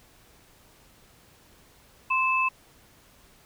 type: tone pair together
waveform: sine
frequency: 1040 / 2621 Hz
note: C6 / E7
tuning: -11 / -11 cents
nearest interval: octave + major third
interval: 1600 cents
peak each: -24 dBFS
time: 2.1-2.49 s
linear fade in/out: 10 ms
effects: pink hiss -57 dBFS RMS until 3.45 s